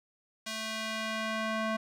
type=tone with band-pass filter sweep; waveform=square; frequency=220 Hz; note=A3; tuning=in tune; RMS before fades=-34 dBFS; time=0.46-1.77 s; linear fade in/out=10 ms; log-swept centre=4600 to 1100 Hz; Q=0.7; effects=none